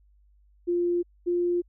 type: tone pair in turn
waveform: sine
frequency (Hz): 349.2 / 350.6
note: F4 / F4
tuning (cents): 0 / +7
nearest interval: unison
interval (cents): 7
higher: second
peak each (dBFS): -22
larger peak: neither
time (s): 0.67-1.03 / 1.26-1.62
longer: neither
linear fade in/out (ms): 20
effects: added 50 Hz sine -57 dBFS peak until 1.68 s